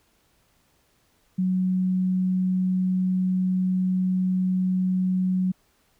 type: tone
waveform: sine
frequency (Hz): 185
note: F#3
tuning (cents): 0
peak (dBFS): -20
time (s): 1.38-5.52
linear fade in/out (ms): 10
effects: pink hiss -65 dBFS RMS until 5.99 s